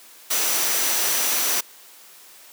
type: tone in noise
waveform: sine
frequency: 5900 Hz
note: F#8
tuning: 6 cents flat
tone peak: -29 dBFS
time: 0.3-1.61 s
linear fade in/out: 10 ms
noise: white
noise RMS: -22 dBFS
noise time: 0.3-1.61 s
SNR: -10 dB
effects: white hiss -47 dBFS RMS until 2.52 s + high-pass 300 Hz 12 dB/octave